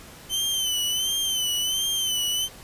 sawtooth tone with vibrato, 3062 Hz, G7, 41 cents flat, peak -20 dBFS, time 0.29-2.49 s, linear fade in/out 50 ms, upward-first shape sine, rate 1.4 Hz, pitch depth 71 cents each way, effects pink hiss -45 dBFS RMS until 2.63 s + resampled to 32000 Hz

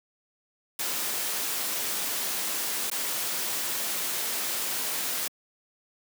white noise with dropouts, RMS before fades -30 dBFS, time 0.79-5.28 s, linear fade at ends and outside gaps 5 ms, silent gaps 2.901-2.914 s, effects high-pass 200 Hz 12 dB/octave

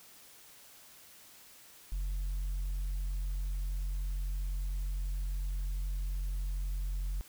sine tone, 45.63 Hz, F#1, 23 cents flat, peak -29 dBFS, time 1.92-7.21 s, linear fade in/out 0 ms, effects tanh soft clip ceiling -31 dBFS + white hiss -56 dBFS RMS until 7.28 s

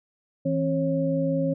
sine tone cluster, 162.7 / 268.4 / 546 Hz, E3 / C4 / C#5, -22 / +44 / -26 cents, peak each -26 dBFS, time 0.45-1.54 s, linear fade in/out 10 ms, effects none

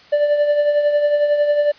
triangle tone with tremolo, 587.3 Hz, D5, in tune, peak -9 dBFS, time 0.12-1.72 s, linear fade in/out 10 ms, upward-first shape triangle, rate 11 Hz, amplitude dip 55%, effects white hiss -46 dBFS RMS until 1.78 s + resampled to 11025 Hz

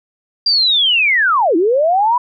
sine linear two-way sweep, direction down then up, 4800 to 311.1 to 1002 Hz, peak -10 dBFS, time 0.46-2.18 s, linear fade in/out 5 ms, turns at 1.56 s, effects none

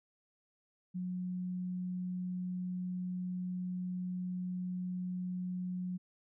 sine tone, 181.5 Hz, F#3, 33 cents flat, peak -35 dBFS, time 0.94-5.98 s, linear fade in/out 20 ms, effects none

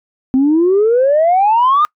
sine exponential sweep, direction up, 255.2 to 1244.5 Hz, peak -7 dBFS, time 0.34-1.85 s, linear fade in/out 0 ms, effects noise-tail reverb RT60 0.1 s tail -26 dB re dry + tanh soft clip ceiling -5 dBFS

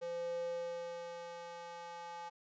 square tone with high-pass filter sweep, 171.2 Hz, F3, 34 cents flat, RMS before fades -43 dBFS, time 0.01-2.3 s, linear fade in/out 20 ms, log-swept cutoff 470 to 780 Hz, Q 6.5, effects resampled to 16000 Hz

